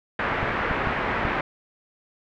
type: low-pass noise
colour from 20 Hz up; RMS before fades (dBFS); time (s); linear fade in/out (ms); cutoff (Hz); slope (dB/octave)
white; -26; 0.19-1.41; 2; 2000; 24
type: clicks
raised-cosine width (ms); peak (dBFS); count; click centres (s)
5; -16; 4; 0.43 / 0.712 / 0.872 / 1.252
effects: none